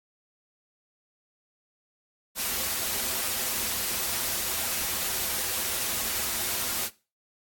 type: noise with comb filter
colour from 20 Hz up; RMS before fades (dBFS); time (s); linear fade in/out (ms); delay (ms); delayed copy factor
white; -29; 2.35-6.9; 50; 6.8; -0.5
effects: noise-tail reverb RT60 0.3 s tail -18 dB re dry + AAC 64 kbps